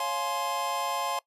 square chord, Db major seventh, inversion none, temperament equal with one note detuned, 554.4 / 698.5 / 847.1 / 1046.5 Hz, Db5 / F5 / Ab5 / C6, 0 / 0 / +34 / 0 cents, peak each -38 / -36 / -35 / -32 dBFS, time 0-1.19 s, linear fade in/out 2 ms, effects noise-tail reverb RT60 0.1 s tail -21 dB re dry + resampled to 32000 Hz

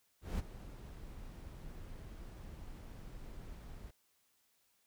brown noise with ADSR envelope, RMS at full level -35 dBFS, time 0.21-3.91 s, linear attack 180 ms, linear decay 21 ms, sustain -14 dB, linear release 8 ms, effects white hiss -75 dBFS RMS until 4.86 s

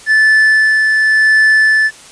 triangle tone with tremolo, 1748 Hz, A6, 12 cents flat, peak -4 dBFS, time 0.06-1.91 s, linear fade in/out 50 ms, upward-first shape sine, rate 0.9 Hz, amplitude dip 30%, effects white hiss -37 dBFS RMS until 2.11 s + resampled to 22050 Hz

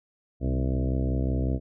harmonic tone with a mistuned harmonic, 65.41 Hz, C2, in tune, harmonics 1 / 2 / 3 / 4 / 5 / 6 / 7 / 8 / 9 / 10, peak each -26 / -29 / -35 / -32 / -36 / -42 / -40 / -42 / -44 / -42 dBFS, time 0.4-1.6 s, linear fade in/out 50 ms, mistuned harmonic 2, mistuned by -48 cents, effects none

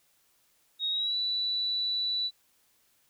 sine tone with pitch glide, 3762 to 3956 Hz, A#7 to B7, +15 to +2 cents, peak -27 dBFS, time 0.79-2.31 s, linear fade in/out 50 ms, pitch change +87 cents, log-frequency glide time 0.9-1.16 s, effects white hiss -68 dBFS RMS until 3.09 s

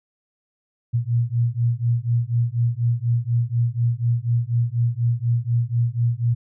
sine beating tone pair, 116.54 / 120.64 Hz, A#2 / B2, 0 / -40 cents, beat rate 4.1 Hz, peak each -21 dBFS, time 0.93-6.35 s, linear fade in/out 20 ms, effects none

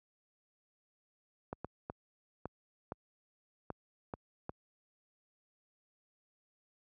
clicks, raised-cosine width 1 ms, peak -25 dBFS, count 8, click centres 1.529 / 1.646 / 1.899 / 2.456 / 2.921 / 3.703 / 4.138 / 4.494 s, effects high-pass 60 Hz 12 dB/octave

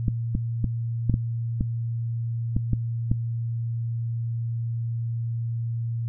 clicks, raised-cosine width 5 ms, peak -10 dBFS, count 9, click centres 0.082 / 0.351 / 0.643 / 1.097 / 1.141 / 1.609 / 2.565 / 2.733 / 3.115 s, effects noise-tail reverb RT60 0.2 s tail -23 dB re dry + added 116 Hz sine -25 dBFS peak until 6.08 s

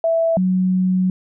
sine tone pair in turn, 659.3 / 185.01 Hz, E5 / F#3, 0 / 0 cents, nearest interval octave + minor seventh, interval 2200 cents, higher first, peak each -14 dBFS, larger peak neither, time 0.04-0.37 / 0.37-1.1 s, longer second, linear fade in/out 2 ms, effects none

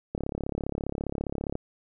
click train, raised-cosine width 2 ms, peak -17 dBFS, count 50, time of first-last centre 0.15-1.554 s, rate 34.9 Hz, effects none

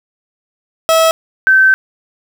30% pulse / sine tone pair in turn, 649 / 1543.6 Hz, E5 / G6, -27 / -27 cents, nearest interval octave + minor third, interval 1500 cents, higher second, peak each -5 dBFS, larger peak neither, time 0.89-1.11 / 1.47-1.74 s, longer second, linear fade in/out 0 ms, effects 7-bit

